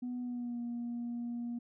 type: tone with pitch glide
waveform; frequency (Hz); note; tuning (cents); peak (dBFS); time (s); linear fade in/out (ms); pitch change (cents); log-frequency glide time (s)
sine; 246.9 to 238.1; B3 to A#3; 0 to +37; -34; 0.02-1.59; 10; -63; 0.21-0.6
effects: tanh soft clip ceiling -33 dBFS